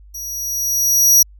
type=tone with level ramp; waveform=sawtooth; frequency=5780 Hz; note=F#8; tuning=41 cents flat; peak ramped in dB=-25 to -4 dBFS; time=0.14-1.23 s; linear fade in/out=10 ms; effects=added 50 Hz sine -40 dBFS peak until 1.39 s